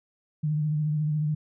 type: tone with vibrato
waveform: sine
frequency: 151.8 Hz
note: D#3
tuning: 42 cents flat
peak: -23 dBFS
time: 0.43-1.35 s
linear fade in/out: 10 ms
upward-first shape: triangle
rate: 14 Hz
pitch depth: 47 cents each way
effects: none